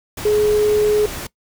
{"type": "tone in noise", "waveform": "sine", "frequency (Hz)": 421.3, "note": "G#4", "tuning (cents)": 25, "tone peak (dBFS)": -12, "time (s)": [0.25, 1.06], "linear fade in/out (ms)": 5, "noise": "pink", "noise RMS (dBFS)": -29, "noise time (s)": [0.17, 1.27], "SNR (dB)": 14, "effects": ["noise-tail reverb RT60 0.1 s tail -20 dB re dry"]}